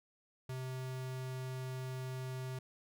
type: tone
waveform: square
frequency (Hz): 129.5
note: C3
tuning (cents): -17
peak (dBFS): -40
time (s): 0.49-2.59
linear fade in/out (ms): 5
effects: none